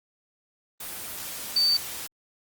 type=tone in noise; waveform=sine; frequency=4579 Hz; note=D8; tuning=45 cents flat; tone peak=-19 dBFS; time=1.56-1.77 s; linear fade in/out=5 ms; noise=white; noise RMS=-36 dBFS; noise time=0.8-2.07 s; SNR=+14 dB; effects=Opus 24 kbps